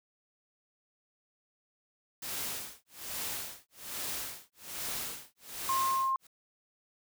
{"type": "noise with tremolo", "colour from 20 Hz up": "white", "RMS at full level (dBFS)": -36, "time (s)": [2.22, 6.27], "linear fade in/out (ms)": 5, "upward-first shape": "sine", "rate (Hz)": 1.2, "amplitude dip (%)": 100}
{"type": "tone", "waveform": "sine", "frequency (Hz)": 1063, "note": "C6", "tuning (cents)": 27, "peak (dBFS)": -27, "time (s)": [5.69, 6.16], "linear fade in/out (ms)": 2}
{"effects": []}